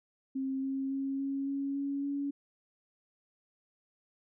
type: tone with pitch steps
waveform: sine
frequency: 266.9 / 269.4 / 271.9 / 274.4 / 277 / 279.5 / 282.1 Hz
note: C4 / C#4 / C#4 / C#4 / C#4 / C#4 / C#4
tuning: +35 / -49 / -33 / -17 / -1 / +14 / +30 cents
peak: -31 dBFS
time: 0.35-2.31 s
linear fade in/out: 10 ms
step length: 280 ms
effects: none